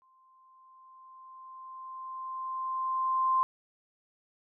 sine tone with exponential growth, 1045 Hz, C6, 2 cents flat, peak -22 dBFS, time 0.02-3.43 s, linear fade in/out 0 ms, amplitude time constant 740 ms, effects none

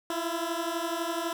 15% pulse beating tone pair, 329.6 / 341.6 Hz, E4 / F4, 0 / -38 cents, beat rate 12 Hz, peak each -26 dBFS, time 0.1-1.33 s, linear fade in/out 2 ms, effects none

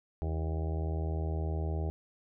harmonic tone, 79.7 Hz, D#2, 42 cents sharp, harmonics 1 / 2 / 4 / 5 / 6 / 7 / 8 / 9 / 10, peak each -31 / -39 / -44 / -43 / -49 / -51 / -47 / -52 / -49 dBFS, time 0.22-1.9 s, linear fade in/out 0 ms, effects none

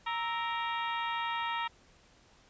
harmonic tone with a mistuned harmonic, 466.2 Hz, A#4, in tune, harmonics 2 / 3 / 4 / 5 / 6 / 7 / 8, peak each -34 / -38 / -40 / -42 / -44 / -45 / -46 dBFS, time 0.06-1.68 s, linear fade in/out 10 ms, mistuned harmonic 3, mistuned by -110 cents, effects pink hiss -62 dBFS RMS until 2.49 s + resampled to 16000 Hz

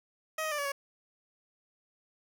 15% pulse tone with pitch steps, 631 / 626 / 592 / 569 / 558 Hz, D#5 / D#5 / D5 / C#5 / C#5, +24 / +10 / +14 / +45 / +11 cents, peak -25 dBFS, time 0.38-0.72 s, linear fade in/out 5 ms, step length 68 ms, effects none

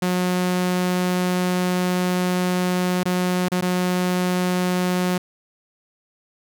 sawtooth tone with dropouts, 181 Hz, F#3, 38 cents flat, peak -15 dBFS, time 0.02-5.18 s, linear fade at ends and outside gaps 5 ms, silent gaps 3.034-3.055 / 3.485-3.517 / 3.611-3.622 s, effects none

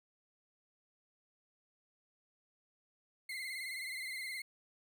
35% pulse tone with vibrato, 2093 Hz, C7, in tune, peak -38 dBFS, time 3.29-4.42 s, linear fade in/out 5 ms, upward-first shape sine, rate 19 Hz, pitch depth 68 cents each way, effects none

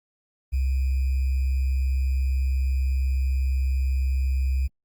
sine tone with sample-and-hold, 65.9 Hz, C2, 13 cents sharp, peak -20 dBFS, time 0.52-4.68 s, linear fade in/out 20 ms, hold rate 2450 Hz, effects Opus 24 kbps

